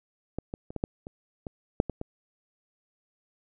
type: clicks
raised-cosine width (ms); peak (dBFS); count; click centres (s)
2; -18 / -21 / -27 / -19 / -13 / -26 / -22 / -7 / -18 / -20; 10; 0.386 / 0.539 / 0.705 / 0.763 / 0.839 / 1.069 / 1.468 / 1.801 / 1.897 / 2.014
effects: none